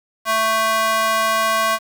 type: tone with high-pass filter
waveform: square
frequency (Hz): 221.4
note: A3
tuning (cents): +11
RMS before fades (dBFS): -18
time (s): 0.25-1.79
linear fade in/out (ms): 50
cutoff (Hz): 960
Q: 2.3
effects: 7-bit